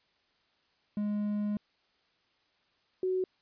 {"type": "tone pair in turn", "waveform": ["triangle", "sine"], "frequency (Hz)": [207.7, 371.8], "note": ["G#3", "F#4"], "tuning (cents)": [0, 8], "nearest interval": "minor seventh", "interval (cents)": 1008, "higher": "second", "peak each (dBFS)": -27, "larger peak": "neither", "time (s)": [[0.97, 1.57], [3.03, 3.24]], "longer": "first", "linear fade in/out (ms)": 2, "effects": ["white hiss -71 dBFS RMS until 3.41 s", "resampled to 11025 Hz"]}